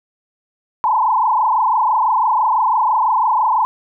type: tone with frequency modulation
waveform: sine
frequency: 940 Hz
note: A#5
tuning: 14 cents sharp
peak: -12 dBFS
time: 0.84-3.65 s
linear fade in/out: 0 ms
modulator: 26 Hz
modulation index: 3.6
effects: none